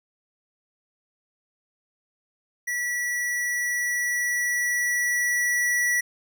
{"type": "tone with level ramp", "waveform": "square", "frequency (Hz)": 1946, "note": "B6", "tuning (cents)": -26, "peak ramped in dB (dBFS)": [-26, -21], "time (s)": [2.67, 6.01], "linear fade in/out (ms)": 10, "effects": []}